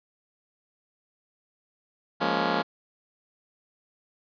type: chord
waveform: 10% pulse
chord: Bb minor seventh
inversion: second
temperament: just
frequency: 174.81 / 209.8 / 233.1 / 279.7 Hz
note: F3 / Ab3 / Bb3 / Db4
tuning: +2 / +18 / 0 / +16 cents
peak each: -22 dBFS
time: 2.2-2.63 s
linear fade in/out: 20 ms
effects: resampled to 11025 Hz